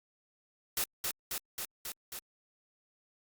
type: noise with echo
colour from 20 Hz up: white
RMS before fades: -32 dBFS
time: 0.77-0.84 s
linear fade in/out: 2 ms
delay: 270 ms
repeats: 5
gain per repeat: -2 dB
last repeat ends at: 2.19 s
effects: Opus 48 kbps